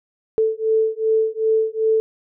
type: beating tone pair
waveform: sine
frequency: 440 / 442.6 Hz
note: A4 / A4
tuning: 0 / +10 cents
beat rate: 2.6 Hz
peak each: -19 dBFS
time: 0.38-2 s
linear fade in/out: 0 ms
effects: none